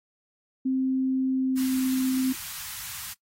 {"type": "tone with pitch glide", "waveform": "sine", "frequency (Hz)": [262.1, 260.1], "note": ["C4", "C4"], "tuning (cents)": [3, -10], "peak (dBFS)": -22, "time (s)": [0.65, 2.33], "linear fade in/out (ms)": 10, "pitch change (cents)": -13, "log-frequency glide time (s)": [1.31, 1.81]}
{"type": "band-stop noise", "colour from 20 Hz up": "white", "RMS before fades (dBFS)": -37, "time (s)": [1.56, 3.14], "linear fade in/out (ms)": 20, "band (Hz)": [160, 970], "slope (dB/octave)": 24}
{"effects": ["noise-tail reverb RT60 0.1 s tail -20 dB re dry", "AAC 48 kbps"]}